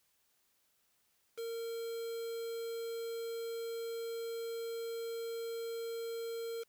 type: tone with quantisation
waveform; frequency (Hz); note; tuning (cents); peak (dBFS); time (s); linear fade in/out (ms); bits
triangle; 460; A#4; -23; -36; 1.37-6.64; 20; 8
effects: white hiss -75 dBFS RMS until 6.68 s